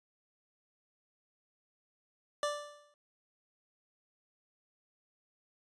25% pulse tone with exponential decay, 587.3 Hz, D5, in tune, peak -25 dBFS, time 2.43-2.94 s, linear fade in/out 1 ms, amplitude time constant 110 ms, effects resampled to 22050 Hz

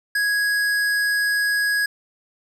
sine tone with tanh clipping, 1661.2 Hz, G#6, in tune, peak -20 dBFS, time 0.15-1.86 s, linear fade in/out 5 ms, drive 17 dB, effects none

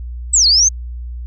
sine linear two-way sweep, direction down then up, 8230 to 4186 to 6470 Hz, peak -8 dBFS, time 0.33-0.69 s, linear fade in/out 10 ms, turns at 0.47 s, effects added 60 Hz sine -24 dBFS peak until 1.26 s

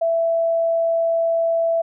sine tone, 664 Hz, E5, 12 cents sharp, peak -16 dBFS, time 0.01-1.82 s, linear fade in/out 10 ms, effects none

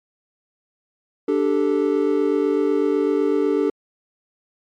triangle chord, D suspended fourth, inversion none, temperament equal, 293.7 / 392 / 440 Hz, D4 / G4 / A4, 0 / 0 / 0 cents, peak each -19 dBFS, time 1.28-3.7 s, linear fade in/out 5 ms, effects MP3 64 kbps

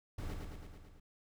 brown noise with echo, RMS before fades -40 dBFS, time 0.18-0.34 s, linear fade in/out 5 ms, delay 110 ms, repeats 6, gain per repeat -3 dB, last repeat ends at 1 s, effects none

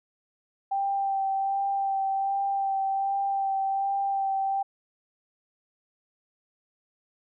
sine tone with vibrato, 784 Hz, G5, in tune, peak -24 dBFS, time 0.71-4.63 s, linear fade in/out 10 ms, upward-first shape sine, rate 1.3 Hz, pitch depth 16 cents each way, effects none

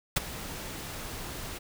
pink noise with ADSR envelope, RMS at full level -21 dBFS, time 0.16-1.59 s, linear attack 8 ms, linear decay 19 ms, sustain -18 dB, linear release 19 ms, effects none

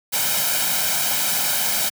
white noise with comb filter, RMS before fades -21 dBFS, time 0.12-1.9 s, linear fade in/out 20 ms, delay 1.3 ms, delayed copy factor +0.65, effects high-pass 150 Hz 12 dB/octave

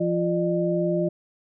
sine tone cluster, 172.6 / 347.7 / 604 Hz, F3 / F4 / D5, -20 / -8 / +48 cents, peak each -25 dBFS, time 0-1.09 s, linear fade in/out 10 ms, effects none

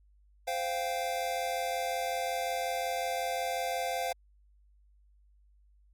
square chord, C suspended fourth, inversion none, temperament equal with one note detuned, 519.3 / 698.5 / 784 Hz, C5 / F5 / G5, -13 / 0 / 0 cents, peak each -37 / -34 / -38 dBFS, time 0.47-4.13 s, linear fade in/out 10 ms, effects added 50 Hz sine -60 dBFS peak until 5.93 s + AAC 64 kbps

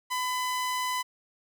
sawtooth tone, 1005 Hz, B5, 30 cents sharp, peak -24 dBFS, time 0.1-1.03 s, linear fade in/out 20 ms, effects none

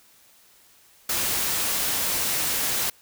white noise, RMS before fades -25 dBFS, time 1.09-2.9 s, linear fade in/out 5 ms, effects white hiss -56 dBFS RMS until 3.01 s

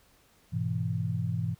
sine chord, E major, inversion first, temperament just, 103.01 / 123.61 / 164.81 Hz, G#2 / B2 / E3, -14 / +2 / 0 cents, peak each -32 dBFS, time 0.52-1.55 s, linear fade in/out 20 ms, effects pink hiss -63 dBFS RMS until 1.59 s

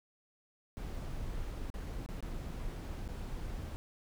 brown noise with dropouts, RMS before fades -40 dBFS, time 0.77-3.76 s, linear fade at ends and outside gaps 0 ms, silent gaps 1.702-1.741 / 2.062-2.089 / 2.206-2.226 / 3.078-3.088 s, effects none

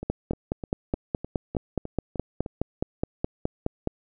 two click trains, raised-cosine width 2 ms, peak -11 / -20 dBFS, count 19 / 9, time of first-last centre 0.1-3.874 / 0.03-2.462 s, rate 4.77 / 3.29 Hz, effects none

